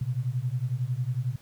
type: beating tone pair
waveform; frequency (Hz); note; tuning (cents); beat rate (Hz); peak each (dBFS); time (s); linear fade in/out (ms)
sine; 120 / 131; B2 / C3; -49 / +2; 11; -29; 0.01-1.36; 5
effects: pink hiss -57 dBFS RMS until 1.41 s